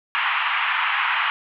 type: band-pass noise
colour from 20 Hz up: pink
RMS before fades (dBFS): -22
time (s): 0.15-1.3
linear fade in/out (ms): 0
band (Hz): 910 to 3000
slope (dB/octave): 48
effects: none

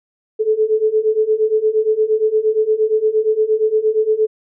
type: beating tone pair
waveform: sine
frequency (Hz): 429.4 / 438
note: A4 / A4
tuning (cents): -42 / -8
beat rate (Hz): 8.6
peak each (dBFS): -17 / -15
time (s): 0.39-4.27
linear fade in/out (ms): 20
effects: none

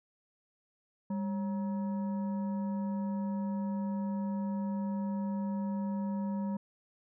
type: tone with frequency modulation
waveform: sine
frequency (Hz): 200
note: G3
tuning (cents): +35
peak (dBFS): -31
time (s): 1.1-6.57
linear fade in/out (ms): 5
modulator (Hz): 747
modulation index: 0.42
effects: none

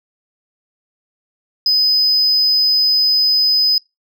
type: tone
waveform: sine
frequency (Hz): 5020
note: D#8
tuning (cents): +15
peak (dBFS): -9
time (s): 1.66-3.78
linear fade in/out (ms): 2
effects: noise-tail reverb RT60 0.2 s tail -23 dB re dry + tanh soft clip ceiling -9 dBFS

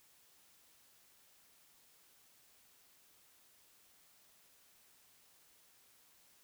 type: silence
effects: white hiss -67 dBFS RMS until 6.43 s

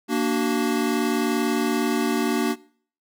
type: chord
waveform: square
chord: Bb augmented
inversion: none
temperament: equal with one note detuned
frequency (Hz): 233.1 / 293.7 / 376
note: Bb3 / D4 / F#4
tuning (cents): 0 / 0 / +28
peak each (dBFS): -25 / -25 / -27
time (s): 0.08-2.56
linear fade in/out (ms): 50
effects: noise-tail reverb RT60 0.5 s tail -21 dB re dry

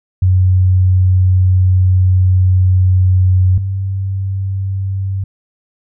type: tone pair in turn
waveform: sine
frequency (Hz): 92.5 / 96.54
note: F#2 / G2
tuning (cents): 0 / -26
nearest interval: minor second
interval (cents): 74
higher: second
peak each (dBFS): -7 / -15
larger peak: first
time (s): 0.22-3.58 / 3.58-5.24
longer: first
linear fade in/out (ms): 5
effects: none

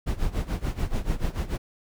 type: noise with tremolo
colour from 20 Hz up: brown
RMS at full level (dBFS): -24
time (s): 0.06-1.58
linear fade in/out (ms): 20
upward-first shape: sine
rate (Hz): 6.9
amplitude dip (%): 85
effects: none

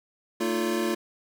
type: tone cluster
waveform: square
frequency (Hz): 226.5 / 310.5 / 347.7 / 440.2 / 569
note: A#3 / D#4 / F4 / A4 / C#5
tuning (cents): -50 / -3 / -8 / +1 / +45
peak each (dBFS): -31 / -35 / -28 / -37 / -36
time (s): 0.4-0.95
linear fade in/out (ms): 10
effects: none

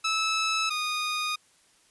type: tone pair in turn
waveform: 15% pulse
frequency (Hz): 1306 / 1232.7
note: E6 / D#6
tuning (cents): -17 / -17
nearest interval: minor second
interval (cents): 100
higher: first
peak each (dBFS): -18 / -21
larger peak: first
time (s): 0.04-0.7 / 0.7-1.36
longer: neither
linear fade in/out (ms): 10
effects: white hiss -62 dBFS RMS until 1.9 s + resampled to 24000 Hz

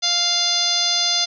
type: harmonic tone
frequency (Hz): 698.5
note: F5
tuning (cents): 0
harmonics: 1 / 2 / 3 / 4 / 5 / 6 / 7 / 8 / 9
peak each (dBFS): -30 / -33 / -31 / -32 / -22 / -24 / -21 / -33 / -26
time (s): 0.02-1.26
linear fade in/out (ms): 20
effects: none

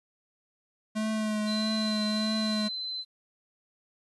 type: tone with vibrato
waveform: square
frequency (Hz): 215.3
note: A3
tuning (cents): -37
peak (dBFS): -28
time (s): 0.95-2.69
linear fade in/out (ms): 20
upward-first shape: triangle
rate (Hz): 1.6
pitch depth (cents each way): 27
type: tone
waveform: sine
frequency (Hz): 4057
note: B7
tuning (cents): +46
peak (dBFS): -32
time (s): 1.45-3.05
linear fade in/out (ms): 50
effects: resampled to 24000 Hz + 11-bit

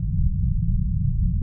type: low-pass noise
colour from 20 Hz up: pink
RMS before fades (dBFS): -21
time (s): 0-1.42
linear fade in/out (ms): 2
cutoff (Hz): 190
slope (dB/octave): 96
effects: none

